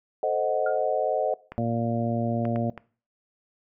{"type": "chord", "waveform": "sine", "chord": "A diminished seventh", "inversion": "none", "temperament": "equal", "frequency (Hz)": [440, 523.3, 622.3, 740], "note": ["A4", "C5", "Eb5", "Gb5"], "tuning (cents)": [0, 0, 0, 0], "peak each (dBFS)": [-30, -28, -26, -28], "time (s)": [0.23, 1.34], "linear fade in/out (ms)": 2}
{"type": "tone with exponential decay", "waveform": "sine", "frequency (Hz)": 1415, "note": "F6", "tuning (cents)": 22, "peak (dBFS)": -27, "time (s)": [0.66, 0.8], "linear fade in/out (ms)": 5, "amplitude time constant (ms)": 30}
{"type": "clicks", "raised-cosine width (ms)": 0.5, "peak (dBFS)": -22, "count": 4, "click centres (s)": [1.52, 2.453, 2.56, 2.777]}
{"type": "harmonic tone", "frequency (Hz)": 116.54, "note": "A#2", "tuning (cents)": 0, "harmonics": [1, 2, 3, 4, 5, 6], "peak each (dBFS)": [-29, -27, -36, -37, -31, -33], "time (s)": [1.58, 2.7], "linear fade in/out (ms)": 0}
{"effects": ["noise-tail reverb RT60 0.4 s tail -20 dB re dry"]}